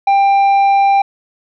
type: tone with tanh clipping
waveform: sine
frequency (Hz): 792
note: G5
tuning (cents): +18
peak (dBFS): -9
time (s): 0.07-1.02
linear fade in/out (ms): 5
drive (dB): 6
effects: none